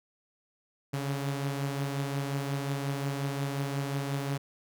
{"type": "beating tone pair", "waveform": "sawtooth", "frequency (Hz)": [138.59, 144.19], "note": ["C#3", "D3"], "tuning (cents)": [0, -31], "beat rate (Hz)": 5.6, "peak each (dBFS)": [-27, -34], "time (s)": [0.93, 4.38], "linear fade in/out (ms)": 10, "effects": []}